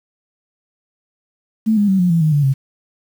sine tone with pitch steps, 220 / 205.3 / 191.52 / 178.7 / 166.73 / 155.56 / 145.15 / 135.43 Hz, A3 / G#3 / G3 / F3 / E3 / D#3 / D3 / C#3, 0 / -20 / -40 / +40 / +20 / 0 / -20 / -40 cents, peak -11 dBFS, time 1.66-2.54 s, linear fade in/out 20 ms, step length 110 ms, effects 7-bit

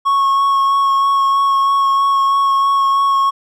triangle tone with vibrato, 1100 Hz, C#6, 14 cents flat, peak -9 dBFS, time 0.05-3.31 s, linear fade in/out 20 ms, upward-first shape sine, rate 3.1 Hz, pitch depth 12 cents each way, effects none

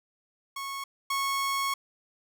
sawtooth tone pair in turn, 1100 / 1100 Hz, C#6 / C#6, -14 / -14 cents, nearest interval unison, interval 0 cents, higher neither, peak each -30 / -23 dBFS, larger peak second, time 0.56-0.84 / 1.1-1.74 s, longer second, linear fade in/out 5 ms, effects none

